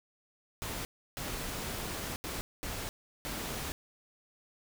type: noise bursts at uneven times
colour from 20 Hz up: pink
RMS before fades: -38 dBFS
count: 5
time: 0.62-0.85 / 1.17-2.16 / 2.24-2.41 / 2.63-2.89 / 3.25-3.72 s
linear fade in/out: 0 ms
effects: none